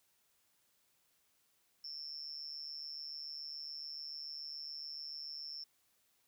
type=tone with amplitude modulation; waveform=sine; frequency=5360 Hz; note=E8; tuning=28 cents sharp; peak=-39 dBFS; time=1.84-5.64 s; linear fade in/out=5 ms; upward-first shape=sine; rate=147 Hz; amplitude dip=90%; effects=white hiss -75 dBFS RMS until 6.27 s